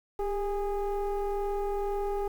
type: tone with frequency modulation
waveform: sine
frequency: 400 Hz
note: G4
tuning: 35 cents sharp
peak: -26 dBFS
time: 0.19-2.28 s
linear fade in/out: 5 ms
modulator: 421 Hz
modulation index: 0.98
effects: tanh soft clip ceiling -25 dBFS + 9-bit